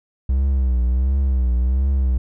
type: tone with vibrato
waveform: triangle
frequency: 64.3 Hz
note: C2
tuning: 30 cents flat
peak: -13 dBFS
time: 0.29-2.18 s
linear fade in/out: 5 ms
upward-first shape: triangle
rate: 1.4 Hz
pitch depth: 120 cents each way
effects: none